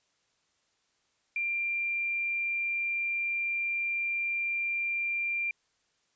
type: tone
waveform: sine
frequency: 2378 Hz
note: D7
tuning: 21 cents sharp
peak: -28 dBFS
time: 1.36-5.51 s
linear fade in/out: 2 ms
effects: white hiss -73 dBFS RMS until 6.15 s + resampled to 16000 Hz